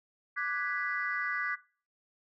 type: chord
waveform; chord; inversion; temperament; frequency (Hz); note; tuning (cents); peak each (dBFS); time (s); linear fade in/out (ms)
sine; G# half-diminished seventh; second; equal; 1174.7 / 1480 / 1661.2 / 1975.5; D6 / F#6 / G#6 / B6; 0 / 0 / 0 / 0; -37 / -36 / -36 / -35; 0.36-1.56; 20
effects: noise-tail reverb RT60 0.4 s tail -19 dB re dry + tanh soft clip ceiling -21 dBFS